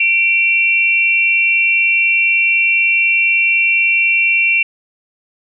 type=tone pair together; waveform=sine; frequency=2349 / 2725 Hz; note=D7 / F7; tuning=0 / -43 cents; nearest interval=minor third; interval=257 cents; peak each=-13 dBFS; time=0-4.63 s; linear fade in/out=5 ms; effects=none